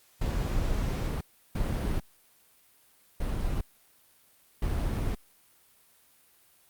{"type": "noise bursts at uneven times", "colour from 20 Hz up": "brown", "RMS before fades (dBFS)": -29, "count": 4, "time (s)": [[0.21, 1.21], [1.55, 2], [3.2, 3.61], [4.62, 5.15]], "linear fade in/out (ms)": 5, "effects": ["white hiss -62 dBFS RMS until 6.69 s", "Opus 48 kbps"]}